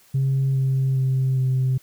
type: tone with pitch steps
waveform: sine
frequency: 134.9 / 133.27 / 131.67 / 130.08 Hz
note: C#3 / C3 / C3 / C3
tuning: -47 / +32 / +11 / -10 cents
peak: -16 dBFS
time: 0.14-1.78 s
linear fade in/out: 10 ms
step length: 410 ms
effects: tanh soft clip ceiling -15 dBFS + white hiss -55 dBFS RMS until 1.82 s